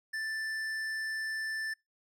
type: tone with tanh clipping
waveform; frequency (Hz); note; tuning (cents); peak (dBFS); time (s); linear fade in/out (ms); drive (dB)
sine; 1765; A6; +5; -35; 0.13-1.74; 10; 12
effects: noise-tail reverb RT60 0.2 s tail -26 dB re dry